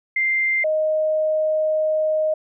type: tone pair in turn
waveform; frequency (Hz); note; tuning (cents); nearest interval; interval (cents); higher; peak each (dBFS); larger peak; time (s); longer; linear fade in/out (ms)
sine; 2093 / 622.3; C7 / D#5; 0 / 0; octave + major sixth; 2100; first; -17; neither; 0.16-0.64 / 0.64-2.34; second; 5
effects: none